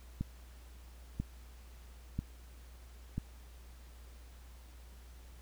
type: click train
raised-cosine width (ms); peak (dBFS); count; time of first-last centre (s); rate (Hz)
5; -22; 4; 0.21-3.18; 1.01
effects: added 60 Hz sine -51 dBFS peak until 5.41 s + pink hiss -62 dBFS RMS until 5.41 s